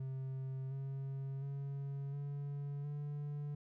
triangle tone with pitch steps, 132.7 / 135.88 / 139.14 / 142.47 / 145.89 Hz, C3 / C#3 / C#3 / C#3 / D3, +25 / -34 / +7 / +48 / -11 cents, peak -37 dBFS, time 0-3.55 s, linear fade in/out 5 ms, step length 710 ms, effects none

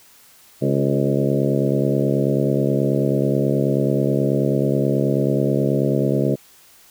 harmonic tone with a mistuned harmonic, 69.3 Hz, C#2, in tune, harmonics 2 / 3 / 4 / 5 / 6 / 7 / 8 / 9, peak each -21 / -23 / -24 / -25 / -26 / -26 / -27 / -28 dBFS, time 0.61-6.36 s, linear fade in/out 20 ms, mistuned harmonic 5, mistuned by +36 cents, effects white hiss -50 dBFS RMS until 6.9 s

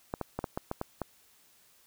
clicks, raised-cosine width 1 ms, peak -18 dBFS, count 8, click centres 0.139 / 0.213 / 0.39 / 0.442 / 0.575 / 0.714 / 0.814 / 1.017 s, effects white hiss -63 dBFS RMS until 1.86 s

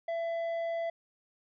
sine tone with tanh clipping, 669 Hz, E5, 25 cents sharp, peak -32 dBFS, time 0.08-0.9 s, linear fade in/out 5 ms, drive 7 dB, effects none

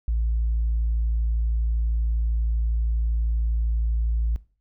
sine tone, 56.3 Hz, A1, 40 cents sharp, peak -19 dBFS, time 0.08-4.36 s, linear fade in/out 0 ms, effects noise-tail reverb RT60 0.4 s tail -20 dB re dry + tanh soft clip ceiling -17 dBFS

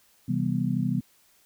sine chord, C major seventh, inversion none, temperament just, 130.81 / 163.52 / 196.22 / 245.3 Hz, C3 / E3 / G3 / B3, 0 / -14 / +2 / -12 cents, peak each -29 dBFS, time 0.28-1.01 s, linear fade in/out 10 ms, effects white hiss -62 dBFS RMS until 1.45 s

